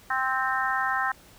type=harmonic tone; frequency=261.6 Hz; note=C4; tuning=in tune; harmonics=3 / 4 / 5 / 6 / 7; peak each=-30 / -30 / -30 / -30 / -30 dBFS; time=0.1-1.12 s; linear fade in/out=5 ms; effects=pink hiss -53 dBFS RMS until 1.38 s